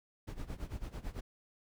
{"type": "noise with tremolo", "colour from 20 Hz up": "brown", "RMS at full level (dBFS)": -39, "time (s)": [0.27, 1.21], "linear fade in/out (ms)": 10, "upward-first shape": "sine", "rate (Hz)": 9, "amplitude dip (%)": 85, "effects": []}